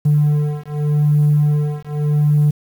triangle beating tone pair, 148 / 148.84 Hz, D3 / D3, +14 / +24 cents, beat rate 0.84 Hz, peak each -13 dBFS, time 0.05-2.51 s, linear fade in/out 10 ms, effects tanh soft clip ceiling -6 dBFS + 7-bit

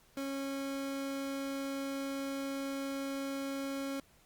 30% pulse tone, 274.2 Hz, C#4, 19 cents flat, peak -33 dBFS, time 0.17-4 s, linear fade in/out 2 ms, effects pink hiss -65 dBFS RMS until 4.25 s + Opus 48 kbps

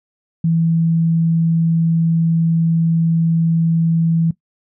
sine tone, 164.81 Hz, E3, in tune, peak -12 dBFS, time 0.44-4.31 s, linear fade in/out 5 ms, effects noise-tail reverb RT60 0.1 s tail -18 dB re dry

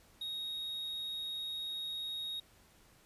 triangle tone, 3757 Hz, A#7, 13 cents sharp, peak -36 dBFS, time 0.21-2.4 s, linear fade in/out 5 ms, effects pink hiss -64 dBFS RMS until 3.05 s + resampled to 32000 Hz

